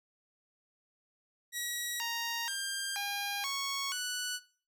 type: tone with pitch steps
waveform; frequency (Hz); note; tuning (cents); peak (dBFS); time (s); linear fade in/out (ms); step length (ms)
10% pulse; 1918 / 933 / 1596 / 808 / 1106 / 1481; A#6 / A#5 / G6 / G#5 / C#6 / F#6; +49 / +1 / +31 / -48 / -4 / +1; -25; 1.52-4.4; 50; 480
effects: noise-tail reverb RT60 0.4 s tail -18 dB re dry